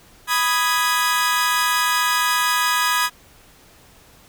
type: chord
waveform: sawtooth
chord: G# minor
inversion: first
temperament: equal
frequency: 987.8 / 1244.5 / 1661.2 Hz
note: B5 / D#6 / G#6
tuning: 0 / 0 / 0 cents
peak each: -18 dBFS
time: 0.27-3.1 s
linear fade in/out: 50 ms
effects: pink hiss -50 dBFS RMS until 4.28 s